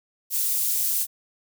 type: high-pass noise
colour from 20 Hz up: pink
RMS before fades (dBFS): -24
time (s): 0.3-1.07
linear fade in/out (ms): 50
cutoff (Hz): 11000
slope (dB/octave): 12
effects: none